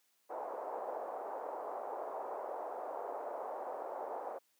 pink band-pass noise, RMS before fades -42 dBFS, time 0.29-4.39 s, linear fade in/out 20 ms, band 520 to 870 Hz, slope 24 dB/octave, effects white hiss -75 dBFS RMS until 4.59 s + high-pass 200 Hz 12 dB/octave

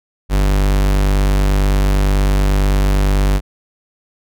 45% pulse tone, 49 Hz, G1, in tune, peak -11 dBFS, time 0.29-3.41 s, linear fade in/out 50 ms, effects none

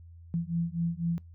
sine beating tone pair, 166.8 / 170.8 Hz, E3 / F3, +21 / -38 cents, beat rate 4 Hz, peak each -31 dBFS, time 0.34-1.18 s, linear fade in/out 0 ms, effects noise-tail reverb RT60 0.2 s tail -25 dB re dry + added 84 Hz sine -47 dBFS peak until 1.34 s

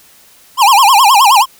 square tone with vibrato, 930 Hz, A#5, 4 cents flat, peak -5 dBFS, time 0.57-1.46 s, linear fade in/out 50 ms, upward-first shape sine, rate 9.5 Hz, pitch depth 280 cents each way, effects white hiss -44 dBFS RMS until 1.59 s

